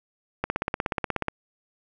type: click train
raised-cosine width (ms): 0.5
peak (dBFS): -10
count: 15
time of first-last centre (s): 0.44-1.283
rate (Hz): 16.6
effects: none